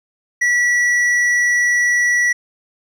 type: tone with hard clipping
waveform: sine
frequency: 1944 Hz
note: B6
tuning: 28 cents flat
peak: -14 dBFS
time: 0.41-2.33 s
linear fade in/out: 10 ms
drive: 6 dB
effects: none